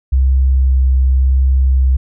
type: tone with vibrato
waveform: sine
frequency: 65.5 Hz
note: C2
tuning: 2 cents sharp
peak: -8 dBFS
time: 0.12-1.97 s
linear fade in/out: 10 ms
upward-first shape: sine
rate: 0.92 Hz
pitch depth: 11 cents each way
effects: none